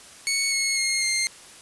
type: tone with pitch steps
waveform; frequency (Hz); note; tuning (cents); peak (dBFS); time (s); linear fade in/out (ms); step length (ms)
15% pulse; 2215 / 2179 / 2144 / 2110; C#7 / C#7 / C7 / C7; -2 / -30 / +42 / +14; -15; 0.27-1.27; 0; 250
effects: white hiss -46 dBFS RMS until 1.61 s + resampled to 24000 Hz